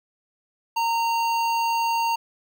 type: tone with notch filter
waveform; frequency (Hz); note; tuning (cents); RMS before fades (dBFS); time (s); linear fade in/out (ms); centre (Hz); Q
square; 922; A#5; -19; -23; 0.76-2.16; 10; 10000; 0.82
effects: 10-bit